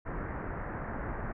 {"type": "low-pass noise", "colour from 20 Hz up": "pink", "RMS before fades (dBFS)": -37, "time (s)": [0.05, 1.33], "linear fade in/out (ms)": 20, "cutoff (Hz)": 1900, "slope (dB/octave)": 48, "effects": []}